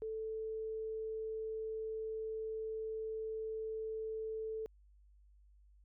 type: tone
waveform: sine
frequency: 440 Hz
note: A4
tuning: in tune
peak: -38 dBFS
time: 0.02-4.66 s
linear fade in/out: 0 ms
effects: added 50 Hz sine -61 dBFS peak until 5.84 s